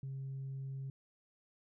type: tone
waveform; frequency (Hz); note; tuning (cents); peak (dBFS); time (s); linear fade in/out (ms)
sine; 135; C#3; -45; -38; 0.03-0.9; 2
effects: tanh soft clip ceiling -37 dBFS